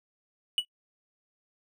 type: tone with exponential decay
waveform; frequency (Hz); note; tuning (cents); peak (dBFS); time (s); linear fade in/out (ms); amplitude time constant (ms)
triangle; 2944; F#7; -9; -17; 0.58-0.65; 1; 15
effects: noise-tail reverb RT60 0.1 s tail -26 dB re dry